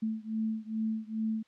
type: beating tone pair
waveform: sine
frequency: 219.1 / 221.5 Hz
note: A3 / A3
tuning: -7 / +12 cents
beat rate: 2.4 Hz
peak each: -33 / -34 dBFS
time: 0.02-1.43 s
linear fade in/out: 10 ms
effects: white hiss -68 dBFS RMS until 1.47 s + low-pass 4000 Hz 12 dB/octave